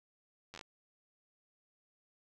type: slowing click train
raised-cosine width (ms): 0.2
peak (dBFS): -30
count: 6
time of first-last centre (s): 0.54-0.612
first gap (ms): 10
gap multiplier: 1.18
effects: none